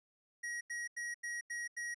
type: tone bursts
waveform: square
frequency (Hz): 1900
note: A#6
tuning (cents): +33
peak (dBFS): -39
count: 6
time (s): 0.43-1.945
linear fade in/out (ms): 10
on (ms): 180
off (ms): 87
effects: resampled to 22050 Hz